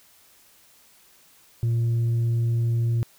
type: tone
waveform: sine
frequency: 116.54 Hz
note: A#2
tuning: in tune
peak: -17 dBFS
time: 1.63-3.03 s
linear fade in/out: 0 ms
effects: tanh soft clip ceiling -19 dBFS + white hiss -56 dBFS RMS until 3.18 s